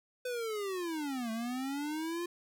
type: linear two-way sweep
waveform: square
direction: down then up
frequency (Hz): 506 to 220 to 352.1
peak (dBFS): -35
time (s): 0.25-2.26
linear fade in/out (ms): 5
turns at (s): 1.31
effects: none